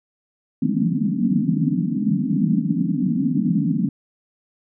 pink band-pass noise, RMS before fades -20 dBFS, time 0.62-3.89 s, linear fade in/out 5 ms, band 150 to 290 Hz, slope 96 dB/octave, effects none

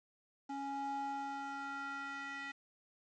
square tone with band-pass filter sweep, 277.2 Hz, C#4, in tune, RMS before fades -42 dBFS, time 0.49-2.52 s, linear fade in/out 10 ms, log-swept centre 640 to 2000 Hz, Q 2.9, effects resampled to 16000 Hz + 10-bit

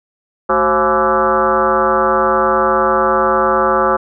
sine tone with frequency modulation, 852 Hz, G#5, 44 cents sharp, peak -10 dBFS, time 0.49-3.97 s, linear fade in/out 10 ms, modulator 159 Hz, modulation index 3.3, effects none

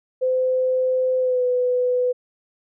sine tone with pitch glide, 513 to 497.8 Hz, C5 to B4, -34 to +14 cents, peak -17 dBFS, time 0.21-2.13 s, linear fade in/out 20 ms, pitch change -52 cents, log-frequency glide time 1.19-1.44 s, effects none

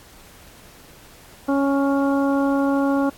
harmonic tone with a mistuned harmonic, 277.2 Hz, C#4, in tune, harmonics 1 / 2 / 3 / 4 / 5, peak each -18 / -24 / -28 / -30 / -32 dBFS, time 1.48-3.1 s, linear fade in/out 10 ms, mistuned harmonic 5, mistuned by +18 cents, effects pink hiss -47 dBFS RMS until 3.17 s + AAC 64 kbps

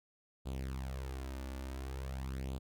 sawtooth tone with flanger, 66 Hz, C2, 16 cents sharp, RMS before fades -41 dBFS, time 0.45-2.59 s, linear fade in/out 20 ms, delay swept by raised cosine 0.26 to 3.46 ms, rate 0.47 Hz, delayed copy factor +0.7, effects none

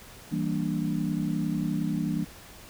sine chord, E half-diminished seventh, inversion none, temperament equal, 164.81 / 196 / 233.1 / 293.7 Hz, E3 / G3 / Bb3 / D4, 0 / 0 / 0 / 0 cents, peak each -30 / -31 / -32 / -32 dBFS, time 0.31-2.25 s, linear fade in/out 20 ms, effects pink hiss -48 dBFS RMS until 2.69 s

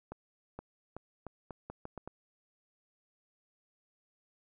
accelerating click train, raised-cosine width 1 ms, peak -28 dBFS, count 9, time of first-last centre 0.12-2.076 s, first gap 470 ms, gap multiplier 0.8, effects none

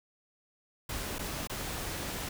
pink noise with dropouts, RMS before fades -37 dBFS, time 0.89-2.29 s, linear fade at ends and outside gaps 5 ms, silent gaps 1.185-1.191 / 1.473-1.496 s, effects none

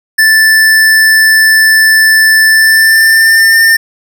square tone with pitch glide, 1760 to 1803.2 Hz, A6 to A6, 0 to +42 cents, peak -4 dBFS, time 0.18-3.77 s, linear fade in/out 10 ms, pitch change +42 cents, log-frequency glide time 2.48-3.54 s, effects none

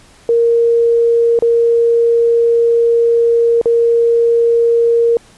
sine tone with dropouts, 466.2 Hz, A#4, in tune, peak -8 dBFS, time 0.29-5.17 s, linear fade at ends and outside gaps 1 ms, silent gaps 1.39-1.423 / 3.614-3.657 s, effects pink hiss -45 dBFS RMS until 5.37 s + resampled to 24000 Hz

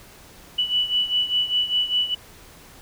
sine beating tone pair, 2960 / 2965 Hz, F#7 / F#7, 0 / +3 cents, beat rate 5 Hz, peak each -21 / -25 dBFS, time 0.58-2.15 s, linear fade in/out 10 ms, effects pink hiss -47 dBFS RMS until 2.81 s

